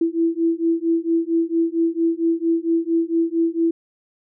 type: beating tone pair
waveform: sine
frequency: 329.6 / 334 Hz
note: E4 / E4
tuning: 0 / +23 cents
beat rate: 4.4 Hz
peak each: -20 dBFS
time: 0.01-3.71 s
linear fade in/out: 5 ms
effects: none